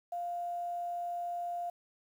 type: tone with quantisation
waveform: sine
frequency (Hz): 698.5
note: F5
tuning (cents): 0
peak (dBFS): -34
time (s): 0.12-1.7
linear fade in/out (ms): 5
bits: 10
effects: none